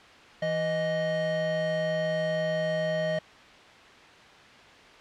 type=tone pair together; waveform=square; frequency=165.01 / 623 Hz; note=E3 / D#5; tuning=+2 / +2 cents; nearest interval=octave + major seventh; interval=2300 cents; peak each=-34 / -27 dBFS; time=0.42-3.19 s; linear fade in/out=5 ms; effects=white hiss -50 dBFS RMS until 5 s + low-pass 3000 Hz 12 dB/octave